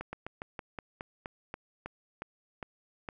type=slowing click train; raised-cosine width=0.5 ms; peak=-23 dBFS; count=13; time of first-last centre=0.01-3.088 s; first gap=120 ms; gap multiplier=1.13; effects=none